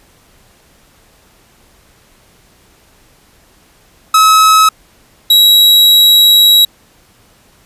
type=tone pair in turn; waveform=45% pulse; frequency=1285 / 3867 Hz; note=E6 / B7; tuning=-45 / -37 cents; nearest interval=octave + perfect fifth; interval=1908 cents; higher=second; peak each=-4 dBFS; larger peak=neither; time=4.14-4.69 / 5.3-6.65 s; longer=second; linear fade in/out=5 ms; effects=pink hiss -48 dBFS RMS until 7.65 s + resampled to 32000 Hz